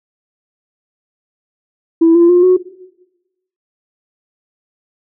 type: tone with pitch steps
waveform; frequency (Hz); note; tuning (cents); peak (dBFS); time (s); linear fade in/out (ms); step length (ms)
sine; 330 / 342 / 354.5 / 367.4; E4 / F4 / F4 / F#4; +2 / -36 / +26 / -12; -4; 2.01-2.57; 10; 140
effects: noise-tail reverb RT60 1.0 s tail -17 dB re dry + tanh soft clip ceiling -2 dBFS